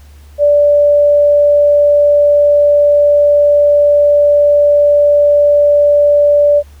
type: tone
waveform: sine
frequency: 583 Hz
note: D5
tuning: 13 cents flat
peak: -5 dBFS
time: 0.38-6.63 s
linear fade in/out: 50 ms
effects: added 72 Hz sine -35 dBFS peak until 6.8 s + pink hiss -48 dBFS RMS until 6.8 s